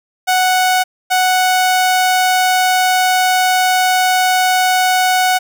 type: tone pair in turn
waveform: sawtooth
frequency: 740 / 740 Hz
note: F#5 / F#5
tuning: 0 / 0 cents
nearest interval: unison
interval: 0 cents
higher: neither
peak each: -7 dBFS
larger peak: neither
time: 0.27-0.84 / 1.1-5.39 s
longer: second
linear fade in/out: 20 ms
effects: none